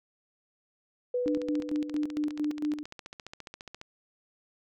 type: tone with exponential decay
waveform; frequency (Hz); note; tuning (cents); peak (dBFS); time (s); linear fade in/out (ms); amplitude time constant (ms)
sine; 494.1; B4; +1; -25; 1.14-2.57; 5; 310
type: tone with tremolo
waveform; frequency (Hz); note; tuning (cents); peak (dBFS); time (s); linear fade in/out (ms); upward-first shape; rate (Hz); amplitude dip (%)
sine; 299; D4; +31; -26; 1.26-2.83; 0; square; 4.4; 65
type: click train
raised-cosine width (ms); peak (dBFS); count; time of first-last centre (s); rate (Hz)
0.2; -25; 38; 1.28-3.814; 14.6
effects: none